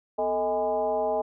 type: tone with frequency modulation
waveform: sine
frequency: 632 Hz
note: D#5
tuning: 27 cents sharp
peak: -23 dBFS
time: 0.18-1.22 s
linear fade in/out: 10 ms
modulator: 191 Hz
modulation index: 1.2
effects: none